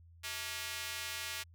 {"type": "tone with high-pass filter", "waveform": "square", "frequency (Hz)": 128, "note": "C3", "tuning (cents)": -38, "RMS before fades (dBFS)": -41, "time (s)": [0.23, 1.44], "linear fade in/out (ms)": 20, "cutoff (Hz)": 2200, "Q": 0.9, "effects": ["added 84 Hz sine -56 dBFS peak until 1.54 s"]}